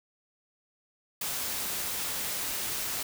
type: noise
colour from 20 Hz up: white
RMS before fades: -33 dBFS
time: 1.21-3.03 s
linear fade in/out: 5 ms
effects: none